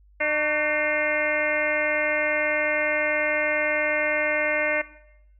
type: harmonic tone with a mistuned harmonic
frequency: 302.4 Hz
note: D#4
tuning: 49 cents flat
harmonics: 1 / 2 / 3 / 4 / 5 / 6 / 7 / 8 / 9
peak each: -37 / -26 / -37 / -37 / -31 / -30 / -25 / -34 / -36 dBFS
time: 0.2-4.82 s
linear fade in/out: 10 ms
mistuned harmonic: 4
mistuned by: -97 cents
effects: noise-tail reverb RT60 0.8 s tail -17 dB re dry + added 50 Hz sine -52 dBFS peak until 5.39 s